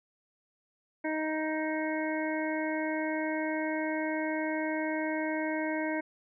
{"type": "harmonic tone", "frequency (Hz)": 312.2, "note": "D#4", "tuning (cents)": 6, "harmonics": [1, 2, 3, 5, 6, 7], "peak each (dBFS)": [-32, -35, -39, -40, -41, -40], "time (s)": [1.04, 6.01], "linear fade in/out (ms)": 10, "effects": []}